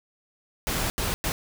pink noise bursts at uneven times, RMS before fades -27 dBFS, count 3, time 0.67-0.9 / 0.98-1.14 / 1.24-1.32 s, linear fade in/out 0 ms, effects none

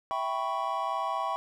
triangle chord, C# half-diminished seventh, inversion first, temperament equal, 659.3 / 784 / 987.8 / 1108.7 Hz, E5 / G5 / B5 / C#6, 0 / 0 / 0 / 0 cents, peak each -34 / -32 / -32 / -31 dBFS, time 0.11-1.36 s, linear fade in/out 0 ms, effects none

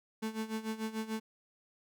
35% pulse tone with tremolo, 220 Hz, A3, in tune, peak -31 dBFS, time 0.22-1.2 s, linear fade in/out 10 ms, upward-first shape sine, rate 6.8 Hz, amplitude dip 80%, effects none

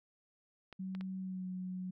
clicks, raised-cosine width 0.3 ms, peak -33 dBFS, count 3, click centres 0.727 / 0.95 / 1.01 s
sine tone with pitch glide, 188.6 to 184.19 Hz, F#3 to F#3, +33 to -8 cents, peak -38 dBFS, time 0.79-1.91 s, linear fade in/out 10 ms, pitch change -41 cents, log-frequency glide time 1.19-1.47 s
effects none

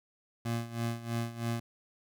25% pulse tone with tremolo, 116.54 Hz, A#2, in tune, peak -26 dBFS, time 0.45-1.6 s, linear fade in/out 5 ms, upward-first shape sine, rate 3.1 Hz, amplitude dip 80%, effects none

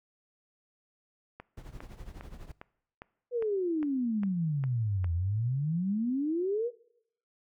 click train, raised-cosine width 0.5 ms, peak -28 dBFS, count 10, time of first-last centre 1.4-5.044 s, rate 2.47 Hz
brown noise with tremolo, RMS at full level -42 dBFS, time 1.57-2.52 s, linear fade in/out 5 ms, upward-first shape triangle, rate 12 Hz, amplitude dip 80%
sine exponential two-way sweep, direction down then up, 500 to 82.41 to 500 Hz, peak -27 dBFS, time 3.31-6.71 s, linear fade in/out 50 ms, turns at 5.13 s
effects noise-tail reverb RT60 0.7 s tail -21 dB re dry

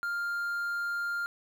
triangle tone with quantisation, 1400 Hz, F6, 4 cents sharp, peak -28 dBFS, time 0.03-1.26 s, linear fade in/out 0 ms, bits 9, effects none

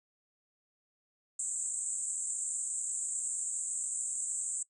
white band-pass noise, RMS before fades -36 dBFS, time 1.39-4.63 s, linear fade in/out 5 ms, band 7300 to 8400 Hz, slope 96 dB/octave, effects noise-tail reverb RT60 0.1 s tail -20 dB re dry

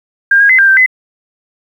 sine tone with pitch steps, 1603 / 1635 / 2043 / 1588 / 1562 / 2028 Hz, G6 / G#6 / C7 / G6 / G6 / B6, +38 / -28 / -42 / +22 / -7 / +45 cents, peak -4 dBFS, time 0.31-0.862 s, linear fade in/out 5 ms, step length 92 ms, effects 7-bit

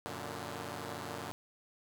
5% pulse chord, Gb augmented, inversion none, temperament equal, 92.5 / 116.54 / 146.83 Hz, Gb2 / Bb2 / D3, 0 / 0 / 0 cents, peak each -33 dBFS, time 0.06-1.32 s, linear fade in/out 0 ms, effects none

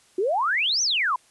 sine exponential two-way sweep, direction up then down, 349.2 to 6272 to 946 Hz, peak -20 dBFS, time 0.18-1.16 s, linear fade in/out 5 ms, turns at 0.82 s, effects white hiss -58 dBFS RMS until 1.3 s + resampled to 24000 Hz

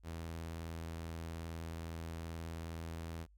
sawtooth tone with vibrato, 82.41 Hz, E2, in tune, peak -38 dBFS, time 0.03-3.27 s, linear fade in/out 50 ms, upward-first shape sine, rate 19 Hz, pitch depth 32 cents each way, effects added 50 Hz sine -61 dBFS peak until 3.37 s

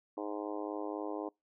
harmonic tone, 103.8 Hz, G#2, in tune, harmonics 3 / 4 / 5 / 6 / 7 / 8 / 9 / 10, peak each -40 / -42 / -44 / -46 / -47 / -48 / -49 / -50 dBFS, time 0.17-1.29 s, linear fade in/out 5 ms, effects noise-tail reverb RT60 0.2 s tail -26 dB re dry

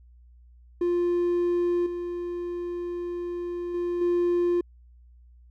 triangle tone with level steps, 350 Hz, F4, 4 cents sharp, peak -19 / -27 / -23 / -18 dBFS, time 0.81-4.61 s, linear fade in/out 5 ms, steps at 1.86 / 3.74 / 4.01 s, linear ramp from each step 5 ms, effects tanh soft clip ceiling -14 dBFS + added 60 Hz sine -50 dBFS peak until 5.5 s

